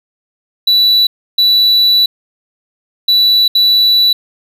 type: tone bursts at uneven times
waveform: triangle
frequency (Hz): 3951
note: B7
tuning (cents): 0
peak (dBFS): -5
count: 4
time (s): 0.67-1.07 / 1.38-2.06 / 3.08-3.48 / 3.55-4.13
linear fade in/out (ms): 5
effects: none